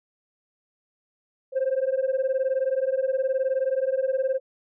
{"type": "beating tone pair", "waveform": "sine", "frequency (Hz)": [518, 537], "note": ["C5", "C5"], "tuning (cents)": [-17, 45], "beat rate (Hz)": 19, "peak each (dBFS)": -23, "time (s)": [1.52, 4.4], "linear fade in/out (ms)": 50, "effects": ["tanh soft clip ceiling -18 dBFS"]}